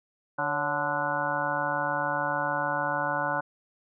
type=harmonic tone with a mistuned harmonic; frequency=146.83 Hz; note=D3; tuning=in tune; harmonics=1 / 2 / 4 / 5 / 6 / 7 / 8 / 9 / 10; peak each=-40 / -39 / -33 / -35 / -32 / -33 / -40 / -38 / -31 dBFS; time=0.38-3.41 s; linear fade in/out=10 ms; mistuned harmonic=4; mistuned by=-61 cents; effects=none